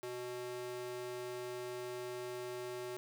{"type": "tone with high-pass filter", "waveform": "square", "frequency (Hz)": 123.47, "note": "B2", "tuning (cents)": 0, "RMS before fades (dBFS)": -43, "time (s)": [0.03, 2.97], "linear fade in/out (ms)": 0, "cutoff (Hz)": 370, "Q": 1.8, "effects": ["10-bit"]}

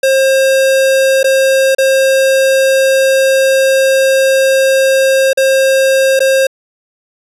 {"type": "tone with dropouts", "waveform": "square", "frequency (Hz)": 534, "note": "C5", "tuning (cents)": 35, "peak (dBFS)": -8, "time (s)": [0.03, 6.47], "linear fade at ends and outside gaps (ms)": 5, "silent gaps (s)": [[1.231, 1.242], [1.749, 1.783], [5.332, 5.373], [6.193, 6.203]], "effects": ["resampled to 32000 Hz", "8-bit"]}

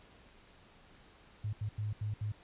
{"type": "tone bursts at uneven times", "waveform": "sine", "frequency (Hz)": 105.4, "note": "G#2", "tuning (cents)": 26, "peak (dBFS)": -33, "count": 5, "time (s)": [[1.44, 1.53], [1.61, 1.69], [1.78, 1.93], [2.01, 2.14], [2.21, 2.32]], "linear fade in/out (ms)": 5, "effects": ["pink hiss -60 dBFS RMS until 2.43 s", "resampled to 8000 Hz"]}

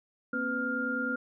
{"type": "tone cluster", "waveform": "sine", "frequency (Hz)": [236.5, 266.1, 501, 1405], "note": ["A#3", "C4", "B4", "F6"], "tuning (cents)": [25, 29, 25, 10], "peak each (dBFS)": [-36, -35, -38, -31], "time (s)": [0.33, 1.16], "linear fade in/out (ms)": 5, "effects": []}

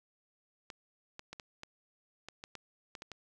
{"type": "clicks", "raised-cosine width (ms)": 0.2, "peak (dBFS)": -27, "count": 11, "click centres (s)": [0.702, 1.194, 1.33, 1.398, 1.634, 2.286, 2.439, 2.553, 2.952, 3.021, 3.117], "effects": []}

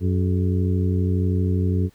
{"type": "harmonic tone with a mistuned harmonic", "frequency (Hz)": 92.5, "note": "F#2", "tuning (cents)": 0, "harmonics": [1, 2, 3, 4, 5], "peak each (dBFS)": [-19, -25, -29, -31, -33], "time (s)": [0, 1.9], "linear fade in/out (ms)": 50, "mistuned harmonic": 5, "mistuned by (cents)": -120, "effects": ["pink hiss -59 dBFS RMS until 1.94 s"]}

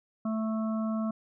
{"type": "harmonic tone", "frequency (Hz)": 220, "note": "A3", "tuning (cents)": 0, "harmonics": [1, 3, 5, 6], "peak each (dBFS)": [-28, -38, -42, -44], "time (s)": [0.25, 1.11], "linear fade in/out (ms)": 5, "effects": []}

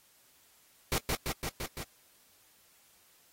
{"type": "noise with echo", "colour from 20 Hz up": "pink", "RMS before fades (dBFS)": -30, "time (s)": [0.92, 0.98], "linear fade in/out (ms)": 0, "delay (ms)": 170, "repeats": 5, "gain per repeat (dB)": -2, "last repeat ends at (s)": 1.83, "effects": ["white hiss -64 dBFS RMS until 3.32 s", "AAC 48 kbps"]}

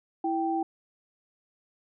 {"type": "tone pair together", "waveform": "sine", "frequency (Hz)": [329.6, 781.4], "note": ["E4", "G5"], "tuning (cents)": [0, -6], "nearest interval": "octave + minor third", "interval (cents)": 1494, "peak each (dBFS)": -28, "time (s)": [0.24, 0.63], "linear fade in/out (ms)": 5, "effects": []}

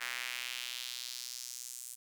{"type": "tone with high-pass filter sweep", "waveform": "square", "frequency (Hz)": 61.74, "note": "B1", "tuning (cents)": 0, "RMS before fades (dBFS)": -42, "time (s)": [0, 1.96], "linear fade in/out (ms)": 20, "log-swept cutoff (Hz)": [1800, 8500], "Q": 1.9, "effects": []}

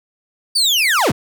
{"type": "linear sweep", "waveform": "35% pulse", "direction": "down", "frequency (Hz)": [4711, 49], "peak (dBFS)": -11, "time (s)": [0.55, 1.12], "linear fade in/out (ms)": 10, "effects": []}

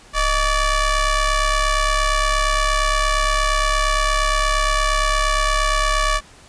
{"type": "ring-modulated tone", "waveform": "sawtooth", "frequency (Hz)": 587.3, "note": "D5", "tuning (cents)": 0, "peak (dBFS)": -9, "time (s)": [0.13, 6.21], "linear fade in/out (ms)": 50, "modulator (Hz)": 553, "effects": ["pink hiss -46 dBFS RMS until 6.48 s", "resampled to 22050 Hz"]}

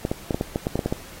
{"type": "clicks", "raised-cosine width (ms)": 2, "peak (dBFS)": -9, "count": 11, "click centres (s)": [0.051, 0.115, 0.308, 0.345, 0.411, 0.559, 0.669, 0.756, 0.792, 0.86, 0.925], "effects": ["pink hiss -43 dBFS RMS until 1.2 s", "AAC 48 kbps"]}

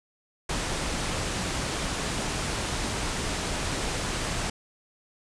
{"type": "low-pass noise", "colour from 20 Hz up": "pink", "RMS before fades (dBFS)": -30, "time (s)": [0.49, 4.5], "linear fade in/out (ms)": 5, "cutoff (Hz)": 9600, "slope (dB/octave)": 48, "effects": []}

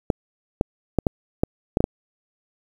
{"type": "clicks", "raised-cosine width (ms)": 2, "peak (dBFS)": -4, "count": 8, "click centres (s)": [0.102, 0.611, 0.987, 1.068, 1.435, 1.771, 1.805, 1.841], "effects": ["7-bit"]}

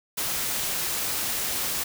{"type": "noise", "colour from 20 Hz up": "white", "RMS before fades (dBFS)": -28, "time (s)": [0.17, 1.84], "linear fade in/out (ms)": 10, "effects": []}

